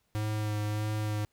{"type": "tone with vibrato", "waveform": "square", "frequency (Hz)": 106.2, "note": "G#2", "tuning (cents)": 39, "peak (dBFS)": -30, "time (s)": [0.15, 1.25], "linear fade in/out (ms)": 0, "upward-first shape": "sine", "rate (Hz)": 1.6, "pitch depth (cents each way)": 17, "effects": ["pink hiss -74 dBFS RMS until 1.32 s"]}